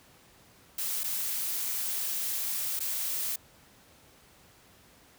blue noise with dropouts, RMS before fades -32 dBFS, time 0.78-3.36 s, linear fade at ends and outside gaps 5 ms, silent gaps 1.035-1.041 / 2.793-2.803 s, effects pink hiss -58 dBFS RMS until 5.18 s + high-pass 60 Hz 12 dB/octave

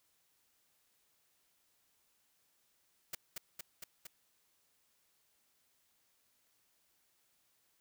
white noise with echo, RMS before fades -40 dBFS, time 3.13-3.15 s, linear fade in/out 5 ms, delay 230 ms, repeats 4, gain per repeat -2 dB, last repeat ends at 4.07 s, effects white hiss -75 dBFS RMS until 7.8 s

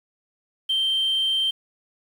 sine tone, 3136 Hz, G7, in tune, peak -18 dBFS, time 0.69-1.51 s, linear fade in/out 10 ms, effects tanh soft clip ceiling -17 dBFS + 8-bit

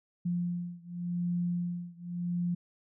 sine beating tone pair, 174.61 / 175.49 Hz, F3 / F3, 0 / +9 cents, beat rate 0.88 Hz, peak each -33 / -34 dBFS, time 0.25-2.55 s, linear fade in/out 10 ms, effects none

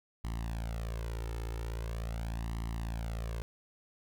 sawtooth tone with flanger, 56.5 Hz, A1, 47 cents sharp, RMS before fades -37 dBFS, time 0.24-3.42 s, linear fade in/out 0 ms, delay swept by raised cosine 0.99 to 2.29 ms, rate 0.42 Hz, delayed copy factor +0.8, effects none

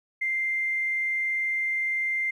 triangle tone with tanh clipping, 2093 Hz, C7, in tune, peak -24 dBFS, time 0.21-2.31 s, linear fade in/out 10 ms, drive 3 dB, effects none

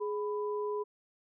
sine tone pair together, 417.9 / 993.9 Hz, G#4 / B5, +11 / +11 cents, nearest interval octave + minor third, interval 1500 cents, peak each -32 / -39 dBFS, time 0-0.84 s, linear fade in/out 20 ms, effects none

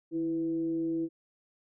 sine tone with frequency modulation, 328.1 Hz, E4, 8 cents flat, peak -28 dBFS, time 0.11-1.09 s, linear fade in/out 50 ms, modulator 171 Hz, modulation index 0.29, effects none

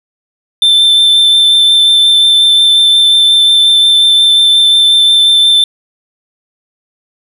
triangle tone with vibrato, 3551 Hz, A7, 15 cents sharp, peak -3 dBFS, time 0.62-5.64 s, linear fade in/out 2 ms, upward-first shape triangle, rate 5.6 Hz, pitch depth 12 cents each way, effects none

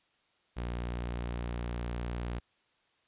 sawtooth tone, 59.5 Hz, A#1, 36 cents sharp, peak -30 dBFS, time 0.56-2.4 s, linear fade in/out 20 ms, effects white hiss -71 dBFS RMS until 3.07 s + resampled to 8000 Hz

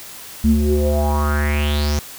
square tone with low-pass filter sweep, 73.7 Hz, D2, 7 cents sharp, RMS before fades -17 dBFS, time 0.44-1.99 s, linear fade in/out 0 ms, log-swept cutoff 200 to 6300 Hz, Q 6, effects white hiss -36 dBFS RMS until 2.18 s

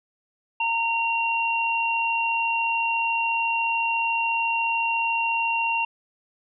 sine tone pair together, 920 / 2757 Hz, A#5 / F7, -23 / -23 cents, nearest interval octave + perfect fifth, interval 1900 cents, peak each -24 dBFS, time 0.6-5.85 s, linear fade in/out 5 ms, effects none

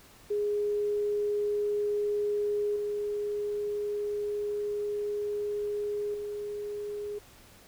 sine tone with level steps, 414.1 Hz, G#4, 5 cents flat, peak -26 / -29 / -33 dBFS, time 0.3-7.19 s, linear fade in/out 10 ms, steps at 2.76 / 6.14 s, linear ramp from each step 2 ms, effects pink hiss -55 dBFS RMS until 7.67 s

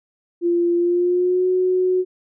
sine tone with pitch glide, 345.3 to 368 Hz, F4 to F#4, -20 to -9 cents, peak -15 dBFS, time 0.41-2.05 s, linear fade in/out 50 ms, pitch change +111 cents, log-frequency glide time 0.76-1.47 s, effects none

